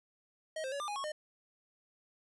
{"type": "tone with pitch steps", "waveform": "square", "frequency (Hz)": [631, 526, 565, 1195, 827, 1099, 608], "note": ["D#5", "C5", "C#5", "D6", "G#5", "C#6", "D#5"], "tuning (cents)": [24, 9, 33, 30, -8, -15, -40], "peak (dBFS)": -37, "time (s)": [0.56, 1.12], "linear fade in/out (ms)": 5, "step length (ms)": 80, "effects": ["resampled to 24000 Hz"]}